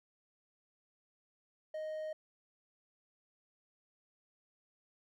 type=tone; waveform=triangle; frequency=622.3 Hz; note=D#5; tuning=in tune; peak=-36 dBFS; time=1.74-2.13 s; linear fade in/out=5 ms; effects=none